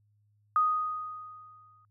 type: tone with exponential decay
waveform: sine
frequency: 1244.5 Hz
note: D#6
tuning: in tune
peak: -20 dBFS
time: 0.56-1.85 s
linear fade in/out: 1 ms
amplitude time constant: 280 ms
effects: added 104 Hz sine -65 dBFS peak until 1.9 s